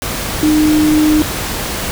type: tone in noise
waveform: sine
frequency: 305.9 Hz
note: D#4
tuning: 29 cents flat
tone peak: -8 dBFS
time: 0.43-1.22 s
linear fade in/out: 0 ms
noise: pink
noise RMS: -20 dBFS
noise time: 0.02-1.91 s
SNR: +9 dB
effects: none